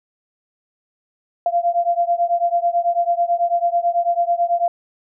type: beating tone pair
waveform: sine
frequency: 687 / 696.1 Hz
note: F5 / F5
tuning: -29 / -6 cents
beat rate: 9.1 Hz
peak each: -18 / -19 dBFS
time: 1.46-4.68 s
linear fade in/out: 2 ms
effects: none